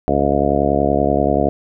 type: harmonic tone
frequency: 70.5 Hz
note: C#2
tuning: 30 cents sharp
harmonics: 1 / 2 / 3 / 4 / 5 / 6 / 7 / 8 / 9 / 10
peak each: -24 / -25 / -23 / -21 / -24 / -22 / -23 / -25 / -20 / -21 dBFS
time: 0.08-1.49 s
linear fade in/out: 0 ms
effects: none